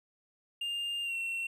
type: tone with pitch glide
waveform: triangle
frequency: 2807 to 2718 Hz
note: F7 to F7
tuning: +8 to -48 cents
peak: -31 dBFS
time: 0.61-1.47 s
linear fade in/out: 5 ms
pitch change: -56 cents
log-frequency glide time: 1.03-1.15 s
effects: none